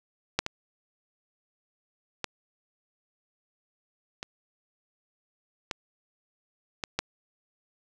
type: clicks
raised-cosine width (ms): 0.2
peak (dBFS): -6 / -13 / -12 / -18 / -13 / -13 / -9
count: 7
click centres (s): 0.39 / 0.464 / 2.243 / 4.229 / 5.712 / 6.838 / 6.99
effects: none